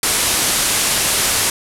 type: low-pass noise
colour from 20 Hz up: white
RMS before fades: -17 dBFS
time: 0.03-1.5 s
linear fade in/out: 2 ms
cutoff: 12000 Hz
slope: 48 dB/octave
effects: none